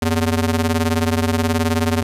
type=ring-modulated tone; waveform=sawtooth; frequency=164.81 Hz; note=E3; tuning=in tune; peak=-9 dBFS; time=0.02-2.03 s; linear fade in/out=5 ms; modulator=73 Hz; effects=resampled to 32000 Hz + 8-bit